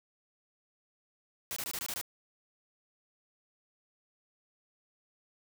white noise bursts, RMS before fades -37 dBFS, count 7, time 1.51-2.013 s, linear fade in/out 0 ms, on 53 ms, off 22 ms, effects none

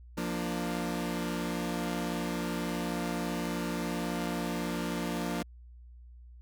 sawtooth chord, Bb major, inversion second, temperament equal with one note detuned, 174.61 / 233.1 / 296.7 Hz, F3 / Bb3 / D4, 0 / 0 / +18 cents, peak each -31 / -32 / -33 dBFS, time 0.17-5.43 s, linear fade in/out 10 ms, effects added 60 Hz sine -48 dBFS peak until 6.41 s

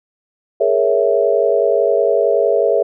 sine chord, A# half-diminished seventh, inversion third, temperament equal, 415.3 / 466.2 / 554.4 / 659.3 Hz, G#4 / A#4 / C#5 / E5, 0 / 0 / 0 / 0 cents, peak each -17 dBFS, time 0.6-2.83 s, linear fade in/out 10 ms, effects none

